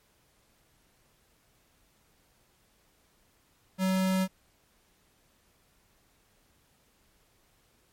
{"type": "tone", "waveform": "square", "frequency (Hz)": 188.3, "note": "F#3", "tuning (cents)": 31, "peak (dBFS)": -25, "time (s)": [3.78, 4.28], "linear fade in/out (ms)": 50, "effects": ["pink hiss -67 dBFS RMS until 7.92 s", "MP3 64 kbps"]}